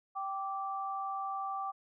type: tone pair together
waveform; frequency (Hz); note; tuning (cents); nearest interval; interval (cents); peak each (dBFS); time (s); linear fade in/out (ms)
sine; 780 / 1168.7; G5 / D6; -9 / -9; perfect fifth; 700; -37 / -37; 0.15-1.72; 20
effects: none